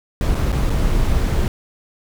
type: noise with dropouts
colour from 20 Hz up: brown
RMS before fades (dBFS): -17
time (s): 0.21-1.48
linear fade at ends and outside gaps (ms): 1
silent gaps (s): 0.347-0.351 / 0.52-0.526 / 0.697-0.702
effects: none